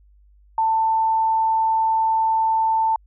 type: tone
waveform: sine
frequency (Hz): 890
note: A5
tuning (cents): +20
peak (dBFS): -16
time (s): 0.58-2.96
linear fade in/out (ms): 2
effects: added 50 Hz sine -50 dBFS peak until 3.06 s